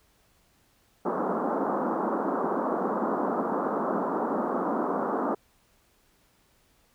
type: band-pass noise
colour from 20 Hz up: pink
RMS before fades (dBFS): -28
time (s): 1.05-5.35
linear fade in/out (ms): 10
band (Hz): 200 to 1300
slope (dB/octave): 48
effects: pink hiss -65 dBFS RMS until 6.94 s